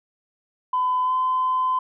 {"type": "tone with pitch glide", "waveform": "sine", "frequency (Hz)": [1009, 1023.7], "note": ["B5", "C6"], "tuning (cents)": [37, -38], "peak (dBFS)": -18, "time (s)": [0.73, 1.79], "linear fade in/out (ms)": 5, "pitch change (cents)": 25, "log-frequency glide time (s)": [1.03, 1.13], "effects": ["tanh soft clip ceiling -14 dBFS"]}